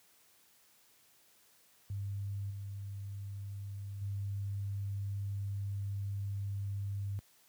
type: tone with level steps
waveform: sine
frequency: 99.7 Hz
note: G2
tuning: 30 cents sharp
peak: -35 / -39 / -34 dBFS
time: 1.9-7.19 s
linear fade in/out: 0 ms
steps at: 2.5 / 4.01 s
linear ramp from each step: 10 ms
effects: white hiss -66 dBFS RMS until 7.48 s + high-pass 60 Hz 12 dB/octave